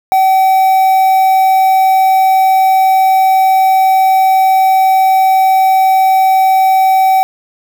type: tone with quantisation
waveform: triangle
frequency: 762 Hz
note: G5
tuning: 49 cents flat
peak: -4 dBFS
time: 0.12-7.23 s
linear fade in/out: 0 ms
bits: 4
effects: none